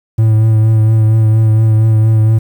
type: tone with vibrato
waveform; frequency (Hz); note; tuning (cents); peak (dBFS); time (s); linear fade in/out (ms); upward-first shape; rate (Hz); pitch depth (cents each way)
triangle; 110; A2; 0; -4; 0.18-2.39; 10; triangle; 4.3; 28
effects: 7-bit